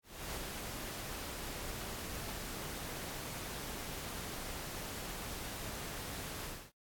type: noise with ADSR envelope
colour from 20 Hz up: pink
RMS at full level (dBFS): -41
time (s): 0.03-6.72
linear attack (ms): 310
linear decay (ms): 66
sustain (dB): -2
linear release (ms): 250
effects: AAC 64 kbps